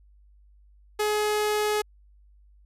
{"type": "tone", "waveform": "sawtooth", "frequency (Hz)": 421.9, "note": "G#4", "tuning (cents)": 27, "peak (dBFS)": -19, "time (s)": [0.99, 1.82], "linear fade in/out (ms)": 10, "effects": ["added 50 Hz sine -53 dBFS peak until 2.65 s", "resampled to 32000 Hz"]}